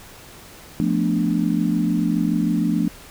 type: chord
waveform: sine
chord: B half-diminished seventh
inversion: second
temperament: equal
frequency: 174.61 / 220 / 246.9 / 293.7 Hz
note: F3 / A3 / B3 / D4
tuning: 0 / 0 / 0 / 0 cents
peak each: -22 / -22 / -25 / -23 dBFS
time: 0.8-2.88 s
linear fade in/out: 0 ms
effects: pink hiss -43 dBFS RMS until 3.1 s